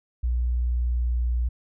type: tone with pitch glide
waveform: sine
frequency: 60.5 to 60.15 Hz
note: B1 to B1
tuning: -35 to -45 cents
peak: -21 dBFS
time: 0.23-1.49 s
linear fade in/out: 10 ms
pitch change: -10 cents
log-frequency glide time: 0.77-1.23 s
effects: none